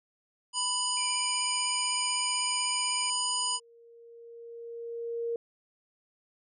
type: harmonic tone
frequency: 987.8 Hz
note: B5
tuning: in tune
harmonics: 1 / 3 / 5 / 7 / 9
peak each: -34 / -34 / -34 / -34 / -34 dBFS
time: 0.53-3.6 s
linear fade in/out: 50 ms
type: tone with vibrato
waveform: sine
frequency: 2362 Hz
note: D7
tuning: 9 cents sharp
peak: -37 dBFS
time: 0.97-3.1 s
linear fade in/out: 2 ms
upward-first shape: sine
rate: 16 Hz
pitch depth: 28 cents each way
type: tone with exponential growth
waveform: sine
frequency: 466.2 Hz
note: A#4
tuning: in tune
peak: -28 dBFS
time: 2.87-5.36 s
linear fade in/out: 2 ms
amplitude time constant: 540 ms
effects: none